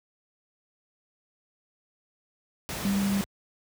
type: tone in noise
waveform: sine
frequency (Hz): 198.1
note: G3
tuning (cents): +18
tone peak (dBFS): -23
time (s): 2.85-3.21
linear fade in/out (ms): 0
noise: pink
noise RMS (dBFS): -34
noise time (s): 2.69-3.24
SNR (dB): +8
effects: high-pass 60 Hz 12 dB/octave